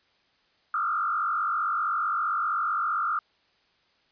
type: tone with frequency modulation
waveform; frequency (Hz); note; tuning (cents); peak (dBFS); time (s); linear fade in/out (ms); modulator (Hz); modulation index
sine; 1300; E6; -24; -24; 0.74-3.19; 2; 47.7; 2.3
effects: white hiss -66 dBFS RMS until 4.11 s + resampled to 11025 Hz